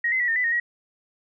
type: tone with pitch steps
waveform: sine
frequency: 1885 / 2051 / 1941 / 1825 / 1993 / 1856 / 1907 Hz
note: A#6 / C7 / B6 / A#6 / B6 / A#6 / A#6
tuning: +19 / -35 / -31 / -37 / +15 / -8 / +39 cents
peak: -20 dBFS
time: 0.04-0.6 s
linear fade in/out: 5 ms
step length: 80 ms
effects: none

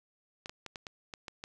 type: clicks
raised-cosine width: 0.2 ms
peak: -24 dBFS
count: 8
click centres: 0.459 / 0.495 / 0.663 / 0.758 / 0.868 / 1.138 / 1.282 / 1.439 s
effects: none

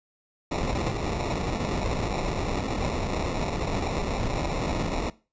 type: noise with sample-and-hold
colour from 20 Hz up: pink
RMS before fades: -28 dBFS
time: 0.51-5.1 s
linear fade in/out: 5 ms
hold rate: 1575 Hz
effects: noise-tail reverb RT60 0.3 s tail -19 dB re dry + resampled to 16000 Hz

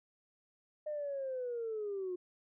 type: linear sweep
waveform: sine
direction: down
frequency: 611 to 354.8 Hz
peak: -35 dBFS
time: 0.86-2.16 s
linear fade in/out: 10 ms
effects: tanh soft clip ceiling -31 dBFS

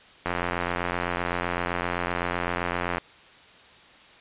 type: click train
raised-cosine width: 0.5 ms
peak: -11 dBFS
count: 240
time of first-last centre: 0.26-2.982 s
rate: 87.8 Hz
effects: white hiss -51 dBFS RMS until 4.2 s + resampled to 8000 Hz

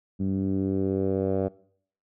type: tone with low-pass filter sweep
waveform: 10% pulse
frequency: 96.2 Hz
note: G2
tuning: 32 cents flat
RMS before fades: -26 dBFS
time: 0.19-1.49 s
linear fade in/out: 20 ms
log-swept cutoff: 220 to 620 Hz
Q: 2.2
effects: noise-tail reverb RT60 0.6 s tail -22 dB re dry

